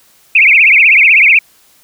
sine tone with vibrato, 2382 Hz, D7, 24 cents sharp, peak -3 dBFS, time 0.35-1.39 s, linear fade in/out 5 ms, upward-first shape triangle, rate 16 Hz, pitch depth 250 cents each way, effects white hiss -48 dBFS RMS until 1.83 s

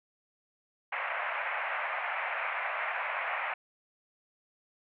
white band-pass noise, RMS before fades -34 dBFS, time 0.92-3.54 s, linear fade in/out 5 ms, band 590 to 2400 Hz, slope 48 dB/octave, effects none

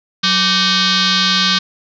sine tone with frequency modulation, 186.2 Hz, F#3, 11 cents sharp, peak -11 dBFS, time 0.23-1.59 s, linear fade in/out 10 ms, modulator 679 Hz, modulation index 6.9, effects none

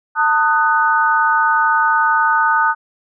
sine chord, D# diminished, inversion second, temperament just, 896 / 1244.5 / 1493.4 Hz, A5 / D#6 / F#6, +31 / 0 / +16 cents, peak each -16 dBFS, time 0.15-2.75 s, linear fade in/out 50 ms, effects none

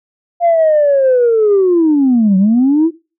sine linear two-way sweep, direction down then up, 698.5 to 184.3 to 339.4 Hz, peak -6 dBFS, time 0.4-2.91 s, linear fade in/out 50 ms, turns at 2.37 s, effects noise-tail reverb RT60 0.3 s tail -19 dB re dry + tanh soft clip ceiling -4 dBFS

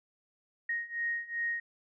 sine beating tone pair, 1868 / 1870.6 Hz, A#6 / A#6, +3 / +6 cents, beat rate 2.6 Hz, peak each -36 / -34 dBFS, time 0.69-1.6 s, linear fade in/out 5 ms, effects none

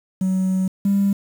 triangle tone pair in turn, 187.6 / 198.76 Hz, F#3 / G3, +24 / +24 cents, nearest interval minor second, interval 100 cents, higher second, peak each -14 / -11 dBFS, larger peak second, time 0.21-0.68 / 0.85-1.13 s, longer first, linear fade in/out 5 ms, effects tanh soft clip ceiling -12 dBFS + 7-bit

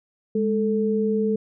sine tone pair together, 207.7 / 440 Hz, G#3 / A4, 0 / 0 cents, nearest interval octave + minor second, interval 1300 cents, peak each -22 / -22 dBFS, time 0.35-1.36 s, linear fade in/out 5 ms, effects none

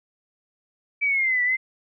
sine exponential two-way sweep, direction down then up, 2318 to 1952 to 2095 Hz, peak -19 dBFS, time 1.01-1.57 s, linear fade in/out 20 ms, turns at 1.43 s, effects none

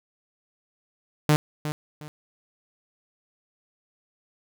sawtooth tone with echo, 150.8 Hz, D3, 46 cents sharp, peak -12 dBFS, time 1.29-1.36 s, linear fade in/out 0 ms, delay 360 ms, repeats 2, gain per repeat -11 dB, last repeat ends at 2.08 s, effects none

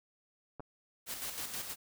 clicks, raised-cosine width 1 ms, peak -31 dBFS, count 2, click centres 0.597 / 0.604 s
white noise with tremolo, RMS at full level -39 dBFS, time 1.06-1.76 s, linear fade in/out 50 ms, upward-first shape square, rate 6.3 Hz, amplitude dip 45%
effects none

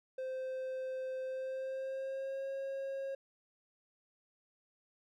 triangle tone with pitch glide, 520 to 542.4 Hz, C5 to C#5, -11 to -38 cents, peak -35 dBFS, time 0.18-3.15 s, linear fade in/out 5 ms, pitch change +73 cents, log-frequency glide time 1.23-2.49 s, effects none

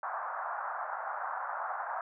pink band-pass noise, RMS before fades -37 dBFS, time 0.03-2.01 s, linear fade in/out 2 ms, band 680 to 1500 Hz, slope 48 dB/octave, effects none

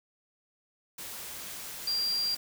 sine tone in noise, 4753 Hz, D8, 20 cents sharp, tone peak -27 dBFS, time 1.87-2.35 s, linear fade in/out 5 ms, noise white, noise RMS -41 dBFS, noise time 0.98-2.37 s, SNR +11 dB, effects none

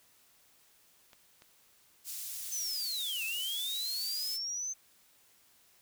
clicks, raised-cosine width 0.2 ms, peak -37 dBFS, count 2, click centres 1.132 / 1.421 s
pink high-pass noise, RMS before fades -41 dBFS, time 2.04-4.39 s, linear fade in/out 50 ms, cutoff 6800 Hz, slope 12 dB/octave
sine linear two-way sweep, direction down then up, 6272 to 2565 to 6272 Hz, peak -34 dBFS, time 2.51-4.74 s, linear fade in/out 20 ms, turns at 3.24 s
effects white hiss -65 dBFS RMS until 5.81 s

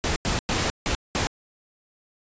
pink noise bursts at uneven times, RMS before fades -24 dBFS, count 5, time 0.04-0.16 / 0.25-0.39 / 0.49-0.7 / 0.86-0.95 / 1.15-1.27 s, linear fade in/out 0 ms, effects resampled to 16000 Hz

